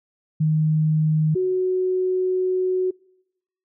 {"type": "tone pair in turn", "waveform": "sine", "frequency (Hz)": [155.56, 370], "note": ["D#3", "F#4"], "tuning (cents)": [0, 0], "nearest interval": "octave + minor third", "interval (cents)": 1500, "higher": "second", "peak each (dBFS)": [-16, -18], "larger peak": "first", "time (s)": [[0.4, 1.35], [1.35, 2.91]], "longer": "second", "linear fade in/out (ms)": 10, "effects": ["noise-tail reverb RT60 0.9 s tail -26 dB re dry"]}